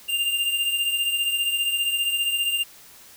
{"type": "beating tone pair", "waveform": "square", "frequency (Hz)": [2794, 2809], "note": ["F7", "F7"], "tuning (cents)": [0, 9], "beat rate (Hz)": 15, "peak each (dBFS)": [-23, -30], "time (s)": [0.08, 2.64], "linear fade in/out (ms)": 20, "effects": ["white hiss -48 dBFS RMS until 3.16 s"]}